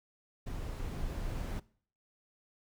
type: noise with level ramp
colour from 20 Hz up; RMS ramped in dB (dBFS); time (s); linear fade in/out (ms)
brown; -39 to -36; 0.46-1.6; 10
effects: noise-tail reverb RT60 0.5 s tail -21 dB re dry